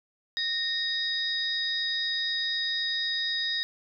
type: tone cluster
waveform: sine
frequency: 1847 / 3778 / 4948 Hz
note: A#6 / A#7 / D#8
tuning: -16 / +22 / -10 cents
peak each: -32 / -29 / -33 dBFS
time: 0.37-3.63 s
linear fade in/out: 0 ms
effects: none